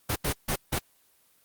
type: noise bursts at uneven times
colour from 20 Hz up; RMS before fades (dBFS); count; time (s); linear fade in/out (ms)
pink; -27; 4; 0.09-0.16 / 0.24-0.33 / 0.48-0.56 / 0.72-0.79; 10
effects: white hiss -64 dBFS RMS until 1.44 s + Opus 24 kbps